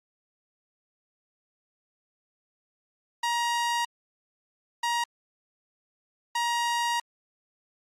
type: tone bursts at uneven times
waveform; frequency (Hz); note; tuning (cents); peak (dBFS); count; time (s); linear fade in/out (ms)
sawtooth; 946; A#5; +25; -21; 3; 3.23-3.85 / 4.83-5.04 / 6.35-7; 5
effects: low-pass 9000 Hz 12 dB/octave + Opus 48 kbps